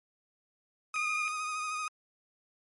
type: tone with vibrato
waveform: 30% pulse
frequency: 1244.5 Hz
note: D#6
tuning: in tune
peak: -30 dBFS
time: 0.94-1.88 s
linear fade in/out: 2 ms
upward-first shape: sine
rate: 13 Hz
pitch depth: 27 cents each way
type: tone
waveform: sine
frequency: 2413 Hz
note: D7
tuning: 46 cents sharp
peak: -31 dBFS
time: 0.96-1.28 s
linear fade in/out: 0 ms
effects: MP3 48 kbps